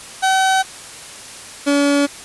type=tone pair in turn; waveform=30% pulse; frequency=762 / 284.8 Hz; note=G5 / C#4; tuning=-49 / +47 cents; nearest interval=octave + perfect fourth; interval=1704 cents; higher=first; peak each=-10 dBFS; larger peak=neither; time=0.22-0.63 / 1.66-2.07 s; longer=neither; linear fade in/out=20 ms; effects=white hiss -35 dBFS RMS until 2.24 s + resampled to 24000 Hz